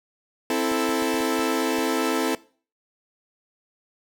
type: chord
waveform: sawtooth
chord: A minor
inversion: first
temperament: equal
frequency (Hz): 261.6 / 329.6 / 440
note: C4 / E4 / A4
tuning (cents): 0 / 0 / 0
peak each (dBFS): -22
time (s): 0.5-2.35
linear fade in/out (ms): 2
type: clicks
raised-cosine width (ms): 2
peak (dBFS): -28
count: 7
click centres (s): 0.716 / 0.892 / 1.023 / 1.142 / 1.206 / 1.393 / 1.786
effects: noise-tail reverb RT60 0.4 s tail -20 dB re dry